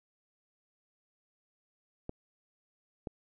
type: clicks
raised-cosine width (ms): 2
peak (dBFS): -24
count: 2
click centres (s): 2.094 / 3.072
effects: none

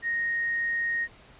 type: tone with quantisation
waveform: sine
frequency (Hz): 1864.7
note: A#6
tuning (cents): 0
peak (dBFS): -25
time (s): 0.02-1.08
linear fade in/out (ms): 50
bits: 9
effects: pink hiss -53 dBFS RMS until 1.39 s + resampled to 8000 Hz

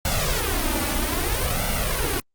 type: noise with flanger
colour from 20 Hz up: pink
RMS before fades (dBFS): -23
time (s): 0.05-2.2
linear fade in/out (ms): 2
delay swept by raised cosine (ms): 1.4 to 3.5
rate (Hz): 0.61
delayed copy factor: +0.8
effects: Opus 48 kbps

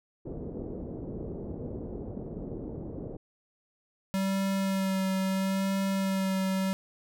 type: low-pass noise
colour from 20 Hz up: white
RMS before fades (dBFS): -38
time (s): 0.25-3.17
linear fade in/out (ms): 10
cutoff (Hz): 440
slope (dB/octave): 24
type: tone with vibrato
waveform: square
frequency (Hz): 192.3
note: G3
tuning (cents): -33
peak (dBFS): -27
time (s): 4.14-6.73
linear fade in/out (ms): 0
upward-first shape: sine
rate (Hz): 0.75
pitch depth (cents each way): 18
effects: none

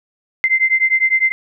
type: beating tone pair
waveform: sine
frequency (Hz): 2074 / 2083.9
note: C7 / C7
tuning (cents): -16 / -8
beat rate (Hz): 9.9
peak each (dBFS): -15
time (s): 0.44-1.32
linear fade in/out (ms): 0
effects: none

